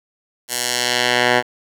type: tone with band-pass filter sweep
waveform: 10% pulse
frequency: 122.9 Hz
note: B2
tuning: 8 cents flat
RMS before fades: -18 dBFS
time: 0.48-1.43 s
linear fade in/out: 50 ms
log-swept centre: 10000 to 1400 Hz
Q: 0.8
effects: 7-bit